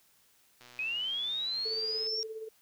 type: click train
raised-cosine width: 0.2 ms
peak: -35 dBFS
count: 179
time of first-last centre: 0.61-2.069 s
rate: 122 Hz
type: linear sweep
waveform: sine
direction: up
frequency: 2492 to 5588 Hz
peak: -31 dBFS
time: 0.79-2.23 s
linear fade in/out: 0 ms
type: tone with tremolo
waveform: sine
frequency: 440.6 Hz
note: A4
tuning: 2 cents sharp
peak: -36 dBFS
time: 1.65-2.49 s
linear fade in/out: 10 ms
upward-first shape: sine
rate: 17 Hz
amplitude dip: 55%
effects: white hiss -66 dBFS RMS until 2.61 s